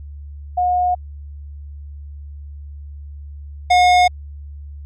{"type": "tone pair in turn", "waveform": ["sine", "square"], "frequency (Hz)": [721, 721], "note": ["F#5", "F#5"], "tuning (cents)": [-45, -45], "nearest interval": "unison", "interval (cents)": 0, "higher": "neither", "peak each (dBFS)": [-14, -10], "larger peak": "second", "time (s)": [[0.57, 0.95], [3.7, 4.08]], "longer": "neither", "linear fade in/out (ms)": 10, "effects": ["added 72 Hz sine -31 dBFS peak until 4.85 s", "low-pass 5000 Hz 12 dB/octave"]}